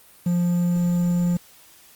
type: tone with quantisation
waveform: triangle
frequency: 174.9 Hz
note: F3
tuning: 3 cents sharp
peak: -16 dBFS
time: 0.26-1.37 s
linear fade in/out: 5 ms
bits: 7
effects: white hiss -51 dBFS RMS until 1.95 s + Opus 32 kbps